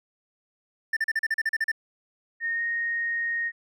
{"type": "tone bursts", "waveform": "triangle", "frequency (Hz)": 1787, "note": "A6", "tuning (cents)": 26, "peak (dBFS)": -20, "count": 11, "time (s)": [0.93, 1.717], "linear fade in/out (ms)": 5, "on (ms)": 37, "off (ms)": 38}
{"type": "tone with pitch glide", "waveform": "sine", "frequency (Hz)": [1845, 1861.1], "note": ["A#6", "A#6"], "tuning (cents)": [-18, -3], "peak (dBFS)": -25, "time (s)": [2.4, 3.52], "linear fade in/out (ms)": 50, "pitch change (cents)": 15, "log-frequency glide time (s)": [2.55, 2.61]}
{"effects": []}